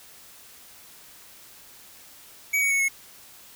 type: tone with pitch steps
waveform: square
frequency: 2265 / 2238 / 2211 / 2184 Hz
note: C#7 / C#7 / C#7 / C#7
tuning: +37 / +16 / -5 / -26 cents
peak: -21 dBFS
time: 2.53-2.886 s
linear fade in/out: 10 ms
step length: 89 ms
effects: white hiss -49 dBFS RMS until 3.55 s